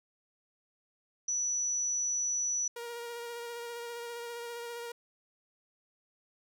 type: tone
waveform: sine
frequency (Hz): 5920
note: F#8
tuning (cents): 0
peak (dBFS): -29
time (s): 1.28-2.68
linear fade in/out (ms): 5
type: tone with vibrato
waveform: sawtooth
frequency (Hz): 472.2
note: A#4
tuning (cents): +22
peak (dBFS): -35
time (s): 2.76-4.92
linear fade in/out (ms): 5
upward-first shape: sine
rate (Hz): 15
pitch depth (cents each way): 19
effects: none